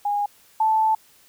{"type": "tone pair in turn", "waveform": "sine", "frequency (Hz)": [820, 877.1], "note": ["G#5", "A5"], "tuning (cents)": [-22, -6], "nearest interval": "minor second", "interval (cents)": 116, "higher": "second", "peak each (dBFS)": [-20, -16], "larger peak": "second", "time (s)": [[0.05, 0.26], [0.6, 0.95]], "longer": "second", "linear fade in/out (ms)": 5, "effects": ["white hiss -55 dBFS RMS until 1.28 s"]}